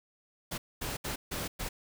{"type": "noise bursts at uneven times", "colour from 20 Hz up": "pink", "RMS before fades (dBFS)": -36, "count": 5, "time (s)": [[0.51, 0.58], [0.81, 0.97], [1.04, 1.16], [1.31, 1.48], [1.59, 1.69]], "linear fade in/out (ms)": 10, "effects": []}